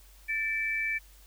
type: tone pair together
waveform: sine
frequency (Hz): 1778 / 2318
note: A6 / D7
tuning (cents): +18 / -23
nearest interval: perfect fourth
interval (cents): 459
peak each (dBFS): -33 / -29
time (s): 0.28-0.99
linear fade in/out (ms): 20
effects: added 48 Hz sine -53 dBFS peak until 1.26 s + white hiss -59 dBFS RMS until 1.26 s